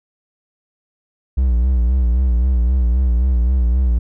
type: tone with vibrato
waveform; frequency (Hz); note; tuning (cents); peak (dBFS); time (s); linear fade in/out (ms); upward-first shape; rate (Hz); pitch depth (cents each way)
triangle; 61.74; B1; 0; -10; 1.37-3.99; 10; sine; 3.8; 100
effects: none